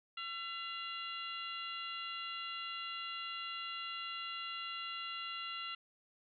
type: harmonic tone with a mistuned harmonic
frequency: 675 Hz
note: E5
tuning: 41 cents sharp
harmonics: 2 / 3 / 4 / 5 / 6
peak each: -45 / -50 / -43 / -50 / -52 dBFS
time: 0.17-5.75 s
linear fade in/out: 5 ms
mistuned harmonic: 4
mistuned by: +62 cents
effects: none